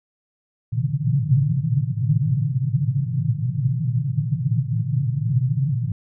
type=band-pass noise; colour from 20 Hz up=pink; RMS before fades=-21 dBFS; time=0.72-5.92 s; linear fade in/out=5 ms; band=110 to 160 Hz; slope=96 dB/octave; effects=none